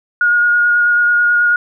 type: tone with vibrato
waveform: sine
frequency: 1436 Hz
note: F6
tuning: 48 cents sharp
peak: -9 dBFS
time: 0.21-1.56 s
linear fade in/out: 2 ms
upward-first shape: square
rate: 9.2 Hz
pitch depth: 10 cents each way
effects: none